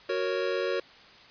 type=chord; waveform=square; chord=F# major; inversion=none; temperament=equal; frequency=370 / 466.2 / 554.4 Hz; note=F#4 / A#4 / C#5; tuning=0 / 0 / 0 cents; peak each=-32 dBFS; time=0.09-0.8 s; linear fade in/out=5 ms; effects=white hiss -52 dBFS RMS until 1.3 s + resampled to 11025 Hz